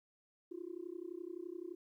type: tone with amplitude modulation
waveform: sine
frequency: 349.2 Hz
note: F4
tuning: in tune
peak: -38 dBFS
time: 0.51-1.75 s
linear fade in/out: 10 ms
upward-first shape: sine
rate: 31.7 Hz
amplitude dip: 100%
effects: tanh soft clip ceiling -34 dBFS + 13-bit